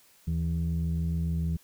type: tone pair together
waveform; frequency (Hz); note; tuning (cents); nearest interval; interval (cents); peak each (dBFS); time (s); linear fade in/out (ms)
sine; 77.78 / 164.81; D#2 / E3; 0 / 0; octave + minor second; 1300; -27; 0.27-1.57; 10
effects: tanh soft clip ceiling -22 dBFS + white hiss -60 dBFS RMS until 1.63 s